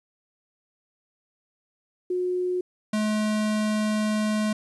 sine / square tone pair in turn, 362.3 / 213.6 Hz, F#4 / G#3, -36 / +49 cents, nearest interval major sixth, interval 915 cents, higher first, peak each -23 dBFS, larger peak neither, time 2.1-2.61 / 2.93-4.53 s, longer second, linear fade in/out 5 ms, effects resampled to 24000 Hz + 10-bit

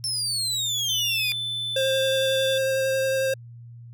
30% pulse exponential sweep, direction down, 5380 to 2407 Hz, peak -21 dBFS, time 0.04-1.32 s, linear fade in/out 0 ms
triangle tone, 3520 Hz, A7, in tune, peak -25 dBFS, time 0.89-2.58 s, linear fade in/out 2 ms
square tone with vibrato, 532 Hz, C5, 29 cents sharp, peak -22 dBFS, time 1.76-3.34 s, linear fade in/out 5 ms, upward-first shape sine, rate 11 Hz, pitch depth 10 cents each way
effects added 118 Hz sine -40 dBFS peak until 3.93 s

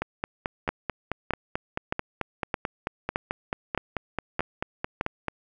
two click trains, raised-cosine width 0.5 ms, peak -12 / -10 dBFS, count 25 / 8, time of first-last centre 0.02-5.283 / 0.69-5.011 s, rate 4.56 / 1.62 Hz, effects none

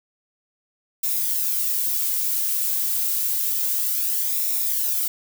violet noise with flanger, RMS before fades -23 dBFS, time 1.03-5.08 s, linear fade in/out 5 ms, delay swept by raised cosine 0.64 to 2.84 ms, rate 0.29 Hz, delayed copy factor -0.5, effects none

